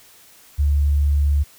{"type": "tone", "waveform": "sine", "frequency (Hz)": 72.1, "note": "D2", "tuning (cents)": -31, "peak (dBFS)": -14, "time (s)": [0.58, 1.44], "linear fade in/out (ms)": 20, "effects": ["white hiss -49 dBFS RMS until 1.58 s"]}